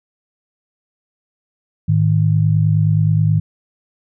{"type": "tone pair together", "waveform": "sine", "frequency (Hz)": [106.12, 155.56], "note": ["G#2", "D#3"], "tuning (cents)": [38, 0], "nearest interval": "perfect fifth", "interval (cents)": 662, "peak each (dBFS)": -14, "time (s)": [1.88, 3.4], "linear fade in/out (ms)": 10, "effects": []}